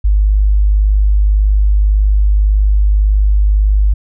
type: tone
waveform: sine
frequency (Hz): 50.9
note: G#1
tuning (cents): -34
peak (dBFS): -7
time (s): 0.04-3.94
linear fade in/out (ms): 10
effects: none